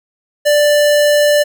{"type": "tone", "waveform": "square", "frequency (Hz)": 589, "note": "D5", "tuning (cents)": 5, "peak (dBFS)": -9, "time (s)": [0.45, 1.44], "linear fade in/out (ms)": 20, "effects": []}